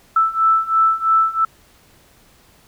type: beating tone pair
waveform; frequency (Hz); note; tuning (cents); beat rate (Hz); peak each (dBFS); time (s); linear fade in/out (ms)
sine; 1318.5 / 1321.5; E6 / E6; 0 / +4; 3; -17 / -15; 0.16-1.45; 5
effects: pink hiss -52 dBFS RMS until 2.67 s